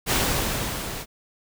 pink noise with level ramp, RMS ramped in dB -20 to -34 dBFS, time 0.06-1.06 s, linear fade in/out 50 ms, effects none

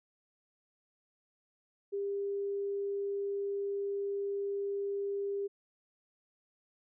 sine tone, 400 Hz, G4, 35 cents sharp, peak -32 dBFS, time 1.92-5.48 s, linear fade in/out 20 ms, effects none

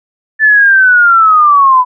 sine linear sweep, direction down, 1760 to 987.8 Hz, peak -3 dBFS, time 0.39-1.85 s, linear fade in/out 50 ms, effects none

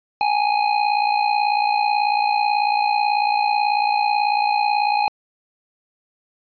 square tone with amplitude modulation, 830.6 Hz, G#5, in tune, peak -14 dBFS, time 0.21-5.08 s, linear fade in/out 0 ms, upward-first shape sine, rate 58.2 Hz, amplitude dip 70%, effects resampled to 11025 Hz

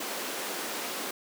pink high-pass noise, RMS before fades -35 dBFS, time 0-1.11 s, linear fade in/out 5 ms, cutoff 260 Hz, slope 24 dB/octave, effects none

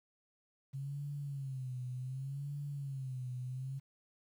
sine tone with vibrato, 134.5 Hz, C3, 48 cents sharp, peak -38 dBFS, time 0.73-3.8 s, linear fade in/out 20 ms, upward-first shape sine, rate 0.67 Hz, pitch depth 120 cents each way, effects 11-bit

